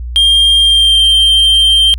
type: tone with pitch glide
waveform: triangle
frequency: 3204 to 3153 Hz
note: G7 to G7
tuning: +37 to +9 cents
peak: -4 dBFS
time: 0.16-1.94 s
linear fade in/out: 0 ms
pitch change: -28 cents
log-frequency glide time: 0.59-1.05 s
effects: added 60 Hz sine -19 dBFS peak until 1.98 s